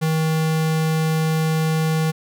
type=tone; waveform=square; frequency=158.8 Hz; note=D#3; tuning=36 cents sharp; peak=-18 dBFS; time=0.01-2.12 s; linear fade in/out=20 ms; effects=none